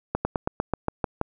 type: slowing click train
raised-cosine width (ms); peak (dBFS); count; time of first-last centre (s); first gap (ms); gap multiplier
1; -9; 9; 0.15-1.214; 100; 1.08
effects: none